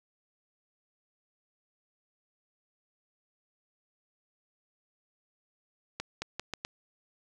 accelerating click train, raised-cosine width 0.2 ms, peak -17 dBFS, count 5, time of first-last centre 6-6.649 s, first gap 220 ms, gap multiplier 0.8, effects none

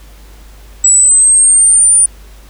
sine exponential sweep, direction up, 7780 to 9397 Hz, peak -4 dBFS, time 0.84-2.06 s, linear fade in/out 5 ms, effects added 50 Hz sine -34 dBFS peak until 2.49 s + pink hiss -43 dBFS RMS until 2.49 s

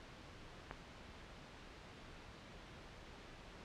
click, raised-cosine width 0.5 ms, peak -29 dBFS, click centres 0.711 s, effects pink hiss -55 dBFS RMS until 3.64 s + low-pass 4000 Hz 12 dB/octave

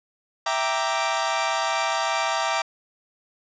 sawtooth chord, E half-diminished seventh, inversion none, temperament equal, 659.3 / 784 / 932.3 / 1174.7 Hz, E5 / G5 / Bb5 / D6, 0 / 0 / 0 / 0 cents, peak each -24 dBFS, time 0.46-2.62 s, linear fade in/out 5 ms, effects resampled to 16000 Hz

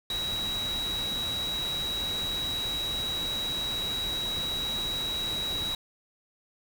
sine tone in noise, 3864 Hz, B7, 39 cents flat, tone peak -29 dBFS, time 0.1-5.75 s, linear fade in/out 2 ms, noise pink, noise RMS -38 dBFS, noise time 0.1-5.75 s, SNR +6 dB, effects none

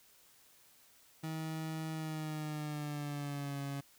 30% pulse tone with pitch glide, 158.8 to 139.85 Hz, D#3 to C#3, +36 to +16 cents, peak -35 dBFS, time 1.23-3.81 s, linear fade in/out 10 ms, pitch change -220 cents, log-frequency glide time 1.93-3.61 s, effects white hiss -64 dBFS RMS until 3.98 s

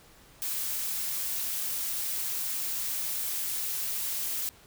blue noise, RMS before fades -32 dBFS, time 0.42-4.49 s, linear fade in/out 0 ms, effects pink hiss -56 dBFS RMS until 4.66 s

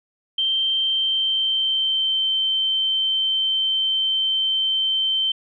sine tone with pitch glide, 3136 to 3105 Hz, G7 to G7, 0 to -17 cents, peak -18 dBFS, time 0.38-5.32 s, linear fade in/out 5 ms, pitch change -17 cents, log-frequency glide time 0.76-2.26 s, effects none

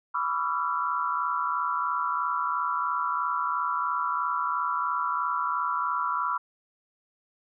sine tone cluster, 990 / 1144 / 1306 / 1369 Hz, B5 / D6 / E6 / F6, +4 / -46 / -17 / -35 cents, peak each -30 / -30 / -34 / -30 dBFS, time 0.14-6.38 s, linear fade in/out 10 ms, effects none

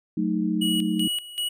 sine chord, D# diminished, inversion first, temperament equal, 185 / 220 / 311.1 Hz, F#3 / A3 / D#4, 0 / 0 / 0 cents, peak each -26 dBFS, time 0.17-1.08 s, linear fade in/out 5 ms
square tone with tremolo, 2918 Hz, F#7, 25 cents flat, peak -25 dBFS, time 0.61-1.49 s, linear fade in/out 10 ms, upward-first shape square, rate 2.6 Hz, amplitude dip 80%
effects none

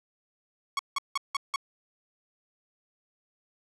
sawtooth tone bursts, 1108.7 Hz, C#6, in tune, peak -22 dBFS, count 5, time 0.77-1.56 s, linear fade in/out 2 ms, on 22 ms, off 170 ms, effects low-pass 8000 Hz 12 dB/octave

